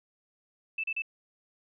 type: tone bursts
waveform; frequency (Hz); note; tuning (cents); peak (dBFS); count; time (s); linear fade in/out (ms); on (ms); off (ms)
sine; 2637; E7; 0; -29; 3; 0.78-1.021; 5; 57; 35
effects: none